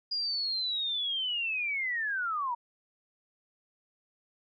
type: linear sweep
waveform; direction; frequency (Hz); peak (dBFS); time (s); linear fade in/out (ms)
sine; down; 4885 to 924; -29; 0.11-2.55; 10
effects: none